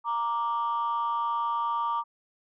sine tone pair together, 932.4 / 1174.7 Hz, A#5 / D6, 0 / 0 cents, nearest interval major third, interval 400 cents, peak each -27 dBFS, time 0.04-2.04 s, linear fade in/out 50 ms, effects tanh soft clip ceiling -21 dBFS

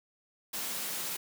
white high-pass noise, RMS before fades -36 dBFS, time 0.53-1.17 s, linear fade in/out 10 ms, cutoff 140 Hz, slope 48 dB/octave, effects none

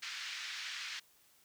pink band-pass noise, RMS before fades -43 dBFS, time 0.02-1 s, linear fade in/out 10 ms, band 1600 to 5600 Hz, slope 24 dB/octave, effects white hiss -67 dBFS RMS until 1.44 s

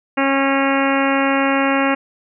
harmonic tone with a mistuned harmonic, 273.2 Hz, C#4, 25 cents flat, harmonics 1 / 2 / 3 / 4 / 5 / 6 / 7 / 8 / 9 / 10, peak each -18 / -21 / -23 / -24 / -25 / -26 / -26 / -27 / -28 / -28 dBFS, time 0.17-1.95 s, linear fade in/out 10 ms, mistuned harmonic 10, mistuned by +25 cents, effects none

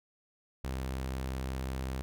sawtooth tone, 65.41 Hz, C2, in tune, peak -30 dBFS, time 0.64-2.02 s, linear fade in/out 0 ms, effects none

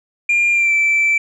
sine tone with pitch glide, 2400 to 2329 Hz, D7 to D7, +37 to -15 cents, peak -10 dBFS, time 0.29-1.18 s, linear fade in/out 5 ms, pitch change -52 cents, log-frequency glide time 0.52-0.73 s, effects tanh soft clip ceiling -10 dBFS

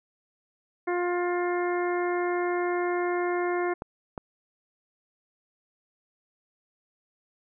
harmonic tone, 353.4 Hz, F4, 21 cents sharp, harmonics 1 / 2 / 3 / 4 / 5 / 6, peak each -26 / -32 / -35 / -38 / -38 / -39 dBFS, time 0.87-3.74 s, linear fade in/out 10 ms
clicks, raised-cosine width 1 ms, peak -20 dBFS, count 2, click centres 3.821 / 4.178 s
effects none

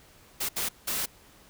white noise bursts at uneven times, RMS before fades -30 dBFS, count 3, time 0.4-0.49 / 0.56-0.69 / 0.87-1.06 s, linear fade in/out 10 ms, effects pink hiss -56 dBFS RMS until 1.49 s

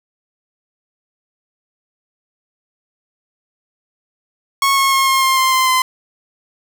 sawtooth tone with pitch steps, 1099 / 1088.9 / 1078.9 / 1068.9 / 1059.1 / 1049.4 / 1039.7 / 1030.2 Hz, C#6 / C#6 / C#6 / C6 / C6 / C6 / C6 / C6, -15 / -31 / -47 / +37 / +21 / +5 / -11 / -27 cents, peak -8 dBFS, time 4.62-5.82 s, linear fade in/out 2 ms, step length 150 ms, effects none

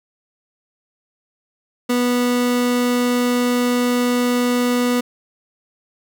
30% pulse tone, 245.2 Hz, B3, 12 cents flat, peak -13 dBFS, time 1.89-5.01 s, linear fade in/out 10 ms, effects none

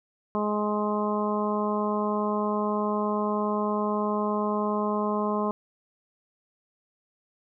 harmonic tone, 209.6 Hz, G#3, 16 cents sharp, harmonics 1 / 2 / 3 / 4 / 5 / 6, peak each -28 / -30 / -32 / -35 / -30 / -40 dBFS, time 0.35-5.51 s, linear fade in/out 0 ms, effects none

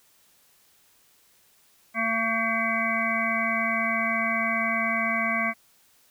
harmonic tone with a mistuned harmonic, 226.2 Hz, A3, 48 cents sharp, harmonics 1 / 3 / 5 / 7 / 9 / 10, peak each -31 / -31 / -30 / -33 / -28 / -29 dBFS, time 1.94-5.54 s, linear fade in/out 50 ms, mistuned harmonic 7, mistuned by -16 cents, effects white hiss -61 dBFS RMS until 6.1 s

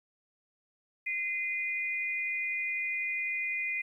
sine tone pair together, 2061 / 2451 Hz, C7 / D#7, -27 / -27 cents, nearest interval minor third, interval 300 cents, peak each -33 / -33 dBFS, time 1.06-3.82 s, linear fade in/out 10 ms, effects 11-bit

